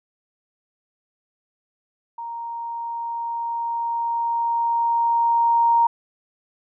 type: tone with level ramp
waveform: sine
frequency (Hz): 932.3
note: A#5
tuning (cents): 0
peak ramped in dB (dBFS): -29 to -13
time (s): 2.18-5.87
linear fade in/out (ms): 5
effects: none